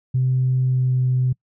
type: tone with pitch glide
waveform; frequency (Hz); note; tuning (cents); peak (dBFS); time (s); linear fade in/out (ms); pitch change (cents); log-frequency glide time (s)
sine; 128.8 to 127.54; C3 to C3; -27 to -44; -15; 0.14-1.33; 10; -17; 0.56-1.04
effects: noise-tail reverb RT60 0.1 s tail -25 dB re dry + tanh soft clip ceiling -11 dBFS